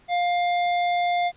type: tone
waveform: square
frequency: 704 Hz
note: F5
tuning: 14 cents sharp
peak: -21 dBFS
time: 0.08-1.32 s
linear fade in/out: 50 ms
effects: pink hiss -57 dBFS RMS until 1.36 s + resampled to 8000 Hz